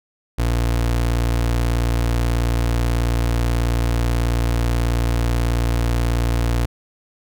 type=tone; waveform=30% pulse; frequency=58.4 Hz; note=A#1; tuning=4 cents sharp; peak=-14 dBFS; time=0.38-6.66 s; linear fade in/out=10 ms; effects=none